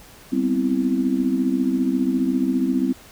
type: chord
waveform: sine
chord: C major seventh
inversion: second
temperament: equal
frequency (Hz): 196 / 246.9 / 261.6 / 329.6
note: G3 / B3 / C4 / E4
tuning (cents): 0 / 0 / 0 / 0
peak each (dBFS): -26 / -25 / -20 / -26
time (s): 0.32-2.93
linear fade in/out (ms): 10
effects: pink hiss -46 dBFS RMS until 3.11 s